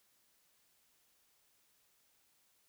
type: silence
effects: white hiss -73 dBFS RMS until 2.68 s